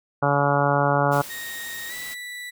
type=harmonic tone; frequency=142.4 Hz; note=C#3; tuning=47 cents sharp; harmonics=1 / 2 / 3 / 4 / 5 / 6 / 7 / 8 / 9 / 10; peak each=-24 / -29 / -29 / -24 / -26 / -25 / -30 / -28 / -30 / -28 dBFS; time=0.22-1.22 s; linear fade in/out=10 ms
type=noise; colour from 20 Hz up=white; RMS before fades=-38 dBFS; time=1.11-2.15 s; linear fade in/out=20 ms
type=tone with pitch glide; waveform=35% pulse; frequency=1864.7 to 1966.5 Hz; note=A#6 to B6; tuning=0 to -8 cents; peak=-31 dBFS; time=1.29-2.51 s; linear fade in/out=20 ms; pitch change=+92 cents; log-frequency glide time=1.88-1.93 s
effects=none